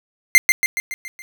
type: tone with echo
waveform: 45% pulse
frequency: 2093 Hz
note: C7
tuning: in tune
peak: -5 dBFS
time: 0.35-0.38 s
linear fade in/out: 0 ms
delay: 140 ms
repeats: 6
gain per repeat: -5 dB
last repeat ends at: 1.22 s
effects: none

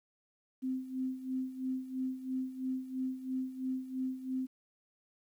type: tone with tremolo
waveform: sine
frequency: 259.5 Hz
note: C4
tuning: 14 cents flat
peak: -31 dBFS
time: 0.62-4.47 s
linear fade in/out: 20 ms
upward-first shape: sine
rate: 3 Hz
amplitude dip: 75%
effects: 11-bit

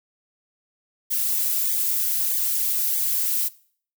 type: noise with flanger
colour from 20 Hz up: violet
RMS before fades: -23 dBFS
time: 1.1-3.49 s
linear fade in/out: 20 ms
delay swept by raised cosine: 0.71 to 5.81 ms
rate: 1.6 Hz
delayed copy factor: -0.9
effects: noise-tail reverb RT60 0.5 s tail -20 dB re dry

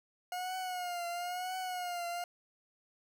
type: tone with vibrato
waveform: 40% pulse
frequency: 718 Hz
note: F5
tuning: 48 cents sharp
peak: -35 dBFS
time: 0.32-2.24 s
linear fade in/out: 2 ms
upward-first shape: triangle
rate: 1 Hz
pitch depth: 75 cents each way
effects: none

